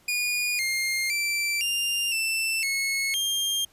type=tone with pitch steps; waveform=sawtooth; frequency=2445 / 2121 / 2340 / 2797 / 2664 / 2185 / 3202 Hz; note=D#7 / C7 / D7 / F7 / E7 / C#7 / G7; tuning=-31 / +23 / -7 / +2 / +18 / -26 / +36 cents; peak=-21 dBFS; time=0.08-3.65 s; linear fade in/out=5 ms; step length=510 ms; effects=pink hiss -59 dBFS RMS until 3.72 s + resampled to 32000 Hz